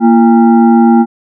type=tone with frequency modulation; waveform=sine; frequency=233.1 Hz; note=A#3; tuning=in tune; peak=-3 dBFS; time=0-1.06 s; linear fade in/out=50 ms; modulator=574 Hz; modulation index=0.81; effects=none